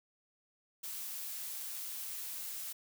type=noise; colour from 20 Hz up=blue; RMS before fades=-42 dBFS; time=0.83-2.73 s; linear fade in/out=10 ms; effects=none